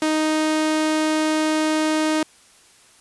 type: tone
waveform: sawtooth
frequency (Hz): 311.1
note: D#4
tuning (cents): 0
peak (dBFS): -14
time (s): 0.02-2.23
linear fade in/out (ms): 2
effects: white hiss -52 dBFS RMS until 3 s + resampled to 24000 Hz